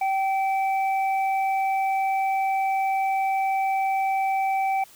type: tone pair together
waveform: sine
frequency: 773.8 / 2313 Hz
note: G5 / D7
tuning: -23 / -27 cents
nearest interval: octave + perfect fifth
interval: 1896 cents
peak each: -21 / -32 dBFS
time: 0.01-4.84 s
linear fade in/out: 5 ms
effects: white hiss -51 dBFS RMS until 4.95 s